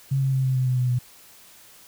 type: tone with pitch steps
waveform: sine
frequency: 135.9 / 134.11 / 132.34 / 130.59 / 128.87 / 127.17 / 125.49 / 123.83 Hz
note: C#3 / C3 / C3 / C3 / C3 / C3 / B2 / B2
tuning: -34 / +43 / +20 / -3 / -26 / -49 / +28 / +5 cents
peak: -19 dBFS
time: 0.11-0.99 s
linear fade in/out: 10 ms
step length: 110 ms
effects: white hiss -50 dBFS RMS until 1.87 s